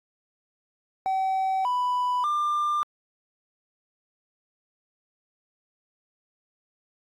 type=tone with pitch steps; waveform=triangle; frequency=764 / 991 / 1194 Hz; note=G5 / B5 / D6; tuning=-45 / +6 / +28 cents; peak=-20 dBFS; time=1.06-2.83 s; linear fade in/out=0 ms; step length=590 ms; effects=tanh soft clip ceiling -16 dBFS + AAC 64 kbps